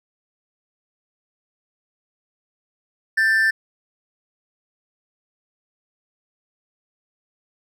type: tone pair together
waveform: triangle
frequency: 1568 / 1774.3 Hz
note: G6 / A6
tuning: 0 / +14 cents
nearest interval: major second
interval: 214 cents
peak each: -20 / -14 dBFS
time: 3.17-3.51 s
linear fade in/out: 10 ms
effects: none